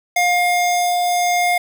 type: tone pair together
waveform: square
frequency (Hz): 709.2 / 2127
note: F5 / C7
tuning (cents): +26 / +28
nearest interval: octave + perfect fifth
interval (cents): 1902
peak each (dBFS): -16 / -22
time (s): 0.16-1.58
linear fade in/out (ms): 5
effects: 7-bit